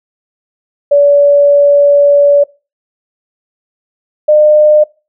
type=tone pair in turn; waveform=sine; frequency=573 / 604.7 Hz; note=D5 / D#5; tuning=-43 / -50 cents; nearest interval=minor second; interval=93 cents; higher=second; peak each=-3 dBFS; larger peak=neither; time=0.91-2.44 / 4.28-4.84 s; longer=first; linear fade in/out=10 ms; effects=noise-tail reverb RT60 0.3 s tail -22 dB re dry